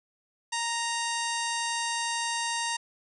harmonic tone with a mistuned harmonic, 931 Hz, A#5, 2 cents flat, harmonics 1 / 2 / 3 / 4 / 5 / 6 / 7 / 8 / 9 / 10, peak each -32 / -35 / -37 / -38 / -39 / -40 / -40 / -41 / -42 / -42 dBFS, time 0.52-2.77 s, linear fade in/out 10 ms, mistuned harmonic 7, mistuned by -61 cents, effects none

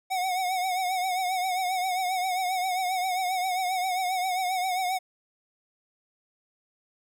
square tone with vibrato, 740 Hz, F#5, in tune, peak -26 dBFS, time 0.1-4.99 s, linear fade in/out 20 ms, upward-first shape triangle, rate 7.5 Hz, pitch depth 73 cents each way, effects none

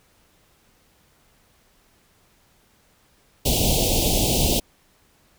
pink band-stop noise, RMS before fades -20 dBFS, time 3.45-4.6 s, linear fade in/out 10 ms, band 780 to 2700 Hz, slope 48 dB/octave, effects pink hiss -60 dBFS RMS until 5.38 s

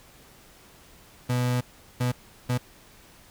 35% pulse tone bursts at uneven times, 124 Hz, B2, 7 cents sharp, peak -21 dBFS, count 3, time 1.29-1.61 / 2-2.12 / 2.49-2.58 s, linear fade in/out 10 ms, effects pink hiss -53 dBFS RMS until 3.3 s

